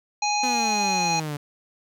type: harmonic tone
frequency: 830.6 Hz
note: G#5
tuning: in tune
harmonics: 1 / 3 / 5 / 7 / 8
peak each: -23 / -28 / -29 / -34 / -33 dBFS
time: 0.22-1.2 s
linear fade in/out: 5 ms
type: exponential sweep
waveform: sawtooth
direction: down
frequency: 256.8 to 143.2 Hz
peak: -24 dBFS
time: 0.43-1.37 s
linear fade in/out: 5 ms
effects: none